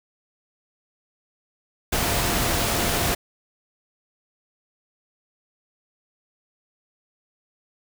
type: tone in noise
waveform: sine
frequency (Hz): 695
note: F5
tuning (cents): -9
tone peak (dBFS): -33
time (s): 1.92-3.15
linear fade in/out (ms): 10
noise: pink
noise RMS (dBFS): -23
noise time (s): 1.92-3.15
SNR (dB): -13
effects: none